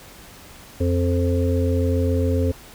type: harmonic tone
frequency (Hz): 87.3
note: F2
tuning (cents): 0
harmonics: 1 / 3 / 5 / 6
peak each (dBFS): -19 / -24 / -26 / -27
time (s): 0.8-2.52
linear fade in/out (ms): 10
effects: pink hiss -44 dBFS RMS until 2.74 s